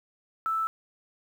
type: tone with quantisation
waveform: sine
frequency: 1318.5 Hz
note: E6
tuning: in tune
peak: -25 dBFS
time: 0.46-0.67 s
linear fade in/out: 0 ms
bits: 9
effects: none